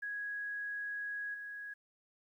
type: tone with level steps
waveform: sine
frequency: 1661.2 Hz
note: G#6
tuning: in tune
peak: -37 / -42 dBFS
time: 0.02-1.74 s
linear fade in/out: 10 ms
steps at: 1.34 s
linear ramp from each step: 5 ms
effects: 12-bit